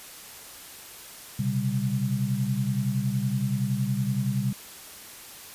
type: tone cluster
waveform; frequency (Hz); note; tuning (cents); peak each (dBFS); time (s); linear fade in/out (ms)
sine; 124.8 / 135.5 / 197.8; B2 / C#3 / G3; +19 / -39 / +16; -28; 1.39-4.53; 5
effects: white hiss -44 dBFS RMS until 5.54 s + resampled to 32000 Hz